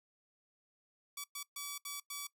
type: tone bursts at uneven times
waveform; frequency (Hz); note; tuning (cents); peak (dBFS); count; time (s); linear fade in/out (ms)
5% pulse; 1145; D6; -44; -29; 5; 1.17-1.24 / 1.35-1.43 / 1.56-1.78 / 1.85-2 / 2.1-2.27; 5
effects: noise-tail reverb RT60 0.1 s tail -19 dB re dry